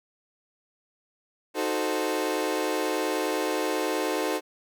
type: chord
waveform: 30% pulse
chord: D# diminished seventh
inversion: none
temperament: equal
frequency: 311.1 / 370 / 440 / 523.3 Hz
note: D#4 / F#4 / A4 / C5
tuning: 0 / 0 / 0 / 0 cents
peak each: -28 / -29 / -28 / -29 dBFS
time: 1.54-4.41 s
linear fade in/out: 50 ms
effects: none